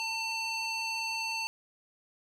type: tone with band-pass filter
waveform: square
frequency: 897 Hz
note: A5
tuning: 33 cents sharp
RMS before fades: -34 dBFS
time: 0-1.47 s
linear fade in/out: 0 ms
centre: 3600 Hz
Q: 1.6
effects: none